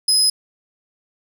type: tone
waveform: 30% pulse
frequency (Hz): 5060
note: D#8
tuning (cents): +28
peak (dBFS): -9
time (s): 0.08-0.3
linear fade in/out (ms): 5
effects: none